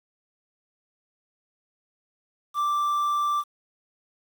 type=tone with quantisation; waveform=triangle; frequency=1174.7 Hz; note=D6; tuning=in tune; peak=-20 dBFS; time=2.54-3.44 s; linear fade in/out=50 ms; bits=8; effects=none